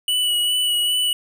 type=tone with vibrato; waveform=square; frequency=2947 Hz; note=F#7; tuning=8 cents flat; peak=-18 dBFS; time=0.08-1.13 s; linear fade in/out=2 ms; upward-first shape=sine; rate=2.5 Hz; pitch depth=20 cents each way; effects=none